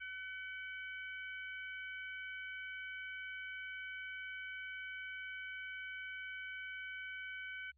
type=harmonic tone; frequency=757 Hz; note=F#5; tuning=39 cents sharp; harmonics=2 / 3 / 4; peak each=-45 / -48 / -55 dBFS; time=0-7.72 s; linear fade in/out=20 ms; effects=added 68 Hz sine -70 dBFS peak until 7.77 s